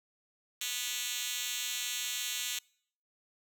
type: tone with high-pass filter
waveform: 5% pulse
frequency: 245.4 Hz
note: B3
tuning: 11 cents flat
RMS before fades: -36 dBFS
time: 0.61-2.59 s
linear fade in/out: 5 ms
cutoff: 4100 Hz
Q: 1.7
effects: noise-tail reverb RT60 0.6 s tail -26 dB re dry

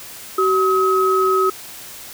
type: tone pair together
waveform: sine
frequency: 379.1 / 1275.1 Hz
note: F#4 / D#6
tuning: +42 / +42 cents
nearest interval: octave + major sixth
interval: 2100 cents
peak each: -16 dBFS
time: 0.38-1.5 s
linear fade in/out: 5 ms
effects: white hiss -36 dBFS RMS until 2.13 s

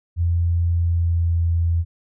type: tone with pitch glide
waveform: sine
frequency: 85.4 to 84.22 Hz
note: F2 to E2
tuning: -38 to +38 cents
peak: -16 dBFS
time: 0.16-1.85 s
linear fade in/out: 50 ms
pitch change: -24 cents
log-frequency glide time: 0.7-1.41 s
effects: none

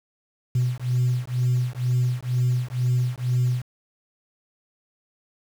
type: beating tone pair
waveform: sine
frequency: 123.47 / 125.57 Hz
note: B2 / B2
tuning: 0 / +29 cents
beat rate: 2.1 Hz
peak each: -22 dBFS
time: 0.55-3.62 s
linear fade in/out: 5 ms
effects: tanh soft clip ceiling -15 dBFS + 7-bit

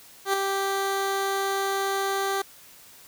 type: tone with ADSR envelope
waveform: 15% pulse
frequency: 391.6 Hz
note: G4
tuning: 2 cents flat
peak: -13 dBFS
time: 0.25-2.42 s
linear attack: 86 ms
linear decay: 3 ms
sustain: -5 dB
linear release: 6 ms
effects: white hiss -50 dBFS RMS until 3.07 s

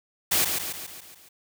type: noise with echo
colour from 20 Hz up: white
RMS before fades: -22 dBFS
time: 0.31-0.45 s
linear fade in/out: 10 ms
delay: 140 ms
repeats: 6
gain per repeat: -5 dB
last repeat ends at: 1.29 s
effects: none

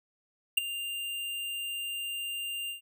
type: tone with ADSR envelope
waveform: square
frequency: 2794 Hz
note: F7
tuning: in tune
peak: -19 dBFS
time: 0.57-2.81 s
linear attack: 8 ms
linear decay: 12 ms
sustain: -15 dB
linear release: 120 ms
effects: none

